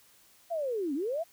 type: linear two-way sweep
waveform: sine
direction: down then up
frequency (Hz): 698.5 to 260.8 to 698.5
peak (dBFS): -29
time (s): 0.5-1.24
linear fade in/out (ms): 20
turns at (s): 0.94
effects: white hiss -61 dBFS RMS until 1.32 s